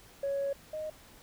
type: tone pair in turn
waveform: sine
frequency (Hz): 556 / 619.7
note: C#5 / D#5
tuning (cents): +5 / -7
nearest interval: major second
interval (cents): 188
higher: second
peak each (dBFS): -28 / -34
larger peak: first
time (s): 0.23-0.53 / 0.73-0.9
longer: first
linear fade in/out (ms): 5
effects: tanh soft clip ceiling -26 dBFS + pink hiss -56 dBFS RMS until 1.22 s